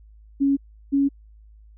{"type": "tone pair in turn", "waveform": "sine", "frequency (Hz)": [277.3, 278.3], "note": ["C#4", "C#4"], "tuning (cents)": [1, 7], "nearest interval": "unison", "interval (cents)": 6, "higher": "second", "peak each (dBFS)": -16, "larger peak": "neither", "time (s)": [[0.4, 0.57], [0.92, 1.09]], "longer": "neither", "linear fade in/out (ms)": 20, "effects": ["added 53 Hz sine -46 dBFS peak until 1.77 s"]}